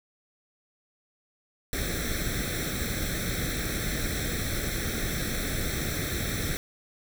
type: noise with comb filter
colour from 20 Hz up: pink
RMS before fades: -30 dBFS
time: 1.73-6.57 s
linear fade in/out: 0 ms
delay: 0.52 ms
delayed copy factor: +0.9
effects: none